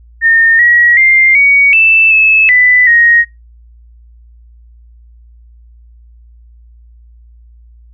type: tone with pitch steps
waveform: sine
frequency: 1825 / 1911 / 2102 / 2250 / 2646 / 2603 / 1992 / 1875 Hz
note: A#6 / A#6 / C7 / C#7 / E7 / E7 / B6 / A#6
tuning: -37 / +43 / +7 / +25 / +6 / -22 / +14 / +10 cents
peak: -4 dBFS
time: 0.21-3.25 s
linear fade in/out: 50 ms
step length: 380 ms
effects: noise-tail reverb RT60 0.2 s tail -24 dB re dry + added 58 Hz sine -37 dBFS peak until 7.93 s